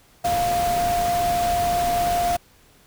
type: tone in noise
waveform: sine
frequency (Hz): 700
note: F5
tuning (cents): +4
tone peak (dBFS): -19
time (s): 0.24-2.37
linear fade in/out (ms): 10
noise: pink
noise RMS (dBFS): -29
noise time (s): 0.24-2.37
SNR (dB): +7
effects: pink hiss -55 dBFS RMS until 2.86 s